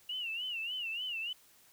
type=tone with vibrato; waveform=sine; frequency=2830 Hz; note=F7; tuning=22 cents sharp; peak=-35 dBFS; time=0.09-1.33 s; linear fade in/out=5 ms; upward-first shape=sine; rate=3.4 Hz; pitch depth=130 cents each way; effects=white hiss -63 dBFS RMS until 1.72 s